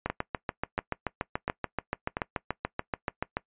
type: two click trains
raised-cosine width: 0.5 ms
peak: -14 / -13 dBFS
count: 4 / 24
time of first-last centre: 0.1-2.169 / 0.06-3.369 s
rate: 1.45 / 6.95 Hz
effects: noise-tail reverb RT60 0.1 s tail -21 dB re dry + resampled to 8000 Hz